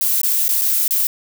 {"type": "noise with dropouts", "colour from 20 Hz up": "violet", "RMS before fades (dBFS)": -17, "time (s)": [0.01, 1.07], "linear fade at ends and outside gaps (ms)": 1, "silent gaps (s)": [[0.215, 0.233], [0.481, 0.49], [0.614, 0.618], [0.879, 0.908]], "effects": []}